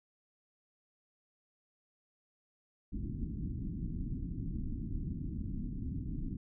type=low-pass noise; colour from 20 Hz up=pink; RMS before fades=-38 dBFS; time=2.92-6.37 s; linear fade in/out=10 ms; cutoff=300 Hz; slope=48 dB/octave; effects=none